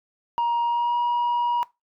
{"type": "tone with pitch glide", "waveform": "sine", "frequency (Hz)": [944, 958.8], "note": ["A#5", "A#5"], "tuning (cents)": [22, 48], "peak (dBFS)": -17, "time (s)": [0.38, 1.63], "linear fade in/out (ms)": 0, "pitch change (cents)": 26, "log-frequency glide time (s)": [0.64, 0.97], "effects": ["noise-tail reverb RT60 0.2 s tail -21 dB re dry", "tanh soft clip ceiling -19 dBFS"]}